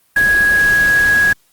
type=tone in noise; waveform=sine; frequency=1661.2 Hz; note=G#6; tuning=in tune; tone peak=-9 dBFS; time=0.16-1.33 s; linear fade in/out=5 ms; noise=pink; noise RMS=-25 dBFS; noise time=0.16-1.33 s; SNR=+13 dB; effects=white hiss -57 dBFS RMS until 1.52 s + Opus 32 kbps